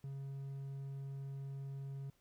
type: tone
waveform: triangle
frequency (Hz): 137.3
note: C#3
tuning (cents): -16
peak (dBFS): -40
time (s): 0.04-2.1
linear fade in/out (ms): 2
effects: pink hiss -75 dBFS RMS until 2.2 s